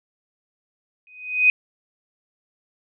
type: tone with exponential growth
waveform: sine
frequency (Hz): 2500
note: D#7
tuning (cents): +8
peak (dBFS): -9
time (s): 1.07-1.5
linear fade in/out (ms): 1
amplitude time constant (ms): 92
effects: none